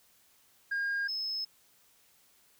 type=tone pair in turn; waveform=sine; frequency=1619 / 5189 Hz; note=G#6 / E8; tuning=-45 / -28 cents; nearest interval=octave + minor sixth; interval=2017 cents; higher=second; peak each=-27 / -31 dBFS; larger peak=first; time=0.71-1.08 / 1.08-1.45 s; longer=neither; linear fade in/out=10 ms; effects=tanh soft clip ceiling -28 dBFS + white hiss -65 dBFS RMS until 2.59 s